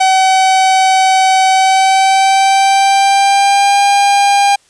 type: tone with pitch glide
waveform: 45% pulse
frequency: 759 to 803.2 Hz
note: F#5 to G5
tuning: +44 to +42 cents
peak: -7 dBFS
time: 0-4.56 s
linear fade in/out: 10 ms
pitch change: +98 cents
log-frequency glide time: 1.49-3.8 s
effects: white hiss -51 dBFS RMS until 4.69 s + resampled to 22050 Hz